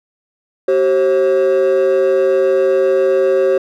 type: tone pair together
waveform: triangle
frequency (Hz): 382.5 / 537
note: G4 / C5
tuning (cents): -42 / +45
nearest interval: tritone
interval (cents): 587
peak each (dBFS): -10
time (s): 0.68-3.58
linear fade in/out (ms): 5
effects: tanh soft clip ceiling -5 dBFS